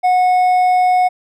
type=tone with hard clipping; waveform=triangle; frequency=731 Hz; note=F#5; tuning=21 cents flat; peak=-11 dBFS; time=0.03-1.09 s; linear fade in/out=20 ms; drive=7 dB; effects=none